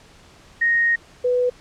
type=tone pair in turn; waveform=sine; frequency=1864.7 / 495.3 Hz; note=A#6 / B4; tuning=0 / +5 cents; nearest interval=octave + major seventh; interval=2295 cents; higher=first; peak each=-15 / -16 dBFS; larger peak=first; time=0.61-0.96 / 1.24-1.5 s; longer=first; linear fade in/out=10 ms; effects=pink hiss -49 dBFS RMS until 1.6 s + low-pass 7000 Hz 12 dB/octave